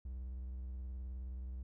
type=tone with vibrato; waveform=triangle; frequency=63.2 Hz; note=B1; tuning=41 cents sharp; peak=-39 dBFS; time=0.05-1.63 s; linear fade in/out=5 ms; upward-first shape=sine; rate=19 Hz; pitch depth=99 cents each way; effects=none